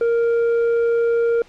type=tone with tanh clipping; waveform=sine; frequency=466.2 Hz; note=A#4; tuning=in tune; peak=-16 dBFS; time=0.01-1.42 s; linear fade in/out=2 ms; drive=5 dB; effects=pink hiss -49 dBFS RMS until 1.48 s + low-pass 5000 Hz 12 dB/octave